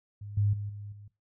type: tone with level steps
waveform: sine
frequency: 102.6 Hz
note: G#2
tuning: 21 cents flat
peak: -39 / -23 / -33 / -39 / -46 dBFS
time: 0.21-1.08 s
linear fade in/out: 5 ms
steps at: 0.37 / 0.53 / 0.69 / 0.92 s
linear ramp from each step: 5 ms
effects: noise-tail reverb RT60 0.2 s tail -17 dB re dry